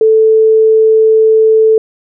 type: tone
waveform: sine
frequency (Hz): 440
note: A4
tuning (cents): 0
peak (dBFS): -4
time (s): 0.01-1.78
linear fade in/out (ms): 2
effects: none